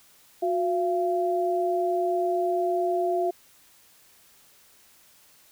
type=tone pair together; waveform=sine; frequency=362.3 / 684 Hz; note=F#4 / F5; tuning=-36 / -36 cents; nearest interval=major seventh; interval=1100 cents; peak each=-25 dBFS; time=0.42-3.31 s; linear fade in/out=10 ms; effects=white hiss -57 dBFS RMS until 5.51 s